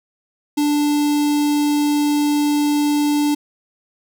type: tone with notch filter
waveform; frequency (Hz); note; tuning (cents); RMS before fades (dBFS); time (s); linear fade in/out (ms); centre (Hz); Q
square; 293.7; D4; 0; -17; 0.57-3.35; 10; 1600; 0.9
effects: none